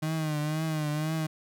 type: tone with vibrato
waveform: 35% pulse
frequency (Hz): 154.5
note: D#3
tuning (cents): -12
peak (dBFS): -26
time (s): 0.02-1.27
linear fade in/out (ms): 10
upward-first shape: triangle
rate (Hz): 2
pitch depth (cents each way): 75
effects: none